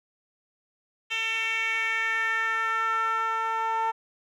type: tone with band-pass filter sweep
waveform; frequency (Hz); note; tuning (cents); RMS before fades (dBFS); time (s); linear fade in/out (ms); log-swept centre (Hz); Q
10% pulse; 448.8; A4; +34; -27; 1.1-3.92; 20; 2900 to 920; 3.4
effects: none